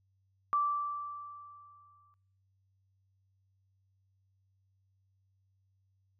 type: tone with exponential decay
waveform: sine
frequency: 1167 Hz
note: D6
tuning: 11 cents flat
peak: -25 dBFS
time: 0.53-2.14 s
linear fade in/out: 0 ms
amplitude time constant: 350 ms
effects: noise-tail reverb RT60 0.7 s tail -25 dB re dry + added 96 Hz sine -70 dBFS peak until 6.19 s